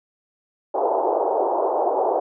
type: band-pass noise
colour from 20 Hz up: white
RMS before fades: -21 dBFS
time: 0.74-2.2 s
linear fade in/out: 10 ms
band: 360 to 890 Hz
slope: 48 dB/octave
effects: none